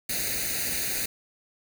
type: noise with comb filter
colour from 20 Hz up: white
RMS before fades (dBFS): -29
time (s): 0.09-1.06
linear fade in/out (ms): 5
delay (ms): 0.46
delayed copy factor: +0.8
effects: none